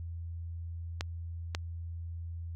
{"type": "clicks", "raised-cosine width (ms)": 0.2, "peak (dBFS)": -16, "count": 2, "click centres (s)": [1.009, 1.549], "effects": ["added 84 Hz sine -37 dBFS peak until 2.55 s"]}